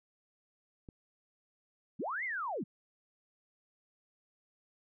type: click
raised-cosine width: 3 ms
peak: -35 dBFS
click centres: 0.888 s
type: linear two-way sweep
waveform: sine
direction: up then down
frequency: 138.59 to 2184 to 138.59 Hz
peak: -34 dBFS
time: 1.99-2.64 s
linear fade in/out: 10 ms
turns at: 2.24 s
effects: none